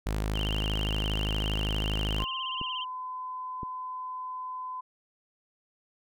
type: tone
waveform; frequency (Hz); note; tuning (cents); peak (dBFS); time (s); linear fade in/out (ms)
sawtooth; 52.5; G#1; +19; -24; 0.06-2.24; 0
type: tone with vibrato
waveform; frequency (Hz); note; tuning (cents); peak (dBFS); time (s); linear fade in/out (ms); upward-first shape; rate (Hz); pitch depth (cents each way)
sine; 2960; F#7; 0; -33; 0.34-2.85; 20; sine; 17; 120
type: tone with pitch glide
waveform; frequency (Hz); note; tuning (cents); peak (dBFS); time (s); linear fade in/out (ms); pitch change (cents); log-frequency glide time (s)
sine; 1046.5 to 1016.1; C6 to B5; 0 to +49; -34; 2.19-4.81; 10; -51; 2.35-2.8
type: clicks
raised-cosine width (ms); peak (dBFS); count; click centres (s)
3; -25; 2; 2.614 / 3.632
effects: none